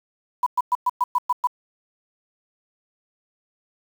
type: tone bursts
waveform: sine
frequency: 989 Hz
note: B5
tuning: 2 cents sharp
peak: -16 dBFS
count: 8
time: 0.43-1.472 s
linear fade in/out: 5 ms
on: 34 ms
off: 110 ms
effects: 7-bit